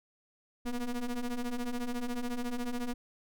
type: ring-modulated tone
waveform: square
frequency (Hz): 120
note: B2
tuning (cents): -49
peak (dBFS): -30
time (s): 0.65-2.94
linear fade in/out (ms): 10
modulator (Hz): 127
effects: none